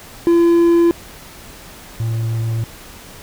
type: tone pair in turn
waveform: triangle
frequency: 340 / 113.46 Hz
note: F4 / A#2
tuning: -46 / -46 cents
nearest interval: octave + perfect fifth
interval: 1900 cents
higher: first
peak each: -7 / -15 dBFS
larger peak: first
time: 0.27-0.91 / 2-2.64 s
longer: neither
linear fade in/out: 0 ms
effects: pink hiss -38 dBFS RMS until 3.22 s